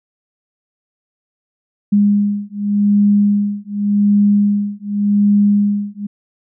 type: beating tone pair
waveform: sine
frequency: 204 / 204.87 Hz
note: G#3 / G#3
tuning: -31 / -23 cents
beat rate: 0.87 Hz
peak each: -14 dBFS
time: 1.92-6.07 s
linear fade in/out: 10 ms
effects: none